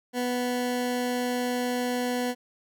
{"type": "tone", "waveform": "20% pulse", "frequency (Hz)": 246.9, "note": "B3", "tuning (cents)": 0, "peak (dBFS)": -21, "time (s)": [0.13, 2.35], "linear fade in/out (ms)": 50, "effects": []}